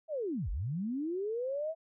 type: linear two-way sweep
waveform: sine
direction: down then up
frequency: 659.3 to 38.89 to 659.3 Hz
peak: -32 dBFS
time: 0.08-1.75 s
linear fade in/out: 50 ms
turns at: 0.5 s
effects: none